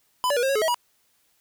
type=tone with pitch steps; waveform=square; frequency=1002 / 575 / 481.5 / 534 / 550 / 428.3 / 642 / 967 Hz; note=B5 / D5 / B4 / C5 / C#5 / A4 / E5 / B5; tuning=+25 / -37 / -44 / +35 / -14 / -47 / -46 / -37 cents; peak=-21 dBFS; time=0.24-0.744 s; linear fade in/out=0 ms; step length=63 ms; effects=white hiss -66 dBFS RMS until 1.4 s